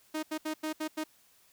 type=tone bursts at uneven times; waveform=sawtooth; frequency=311.1 Hz; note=D#4; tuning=in tune; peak=-28 dBFS; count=6; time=0.14-0.23 / 0.31-0.38 / 0.45-0.54 / 0.63-0.73 / 0.8-0.88 / 0.97-1.04 s; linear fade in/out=10 ms; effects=white hiss -64 dBFS RMS until 1.52 s